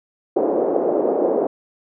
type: band-pass noise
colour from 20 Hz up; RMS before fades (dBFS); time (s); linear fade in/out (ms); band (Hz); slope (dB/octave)
pink; -19; 0.36-1.47; 5; 350 to 600; 24
effects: none